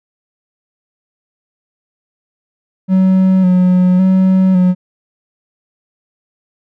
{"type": "tone with vibrato", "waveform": "triangle", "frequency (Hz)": 185, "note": "F#3", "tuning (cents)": 0, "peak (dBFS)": -5, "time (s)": [2.88, 4.75], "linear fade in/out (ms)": 50, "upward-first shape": "square", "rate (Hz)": 0.9, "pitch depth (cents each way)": 29, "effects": []}